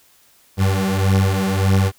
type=beating tone pair; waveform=30% pulse; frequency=95.4 / 97.1 Hz; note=G2 / G2; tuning=-47 / -16 cents; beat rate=1.7 Hz; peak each=-15 dBFS; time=0.57-1.92 s; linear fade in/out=50 ms; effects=white hiss -54 dBFS RMS until 1.98 s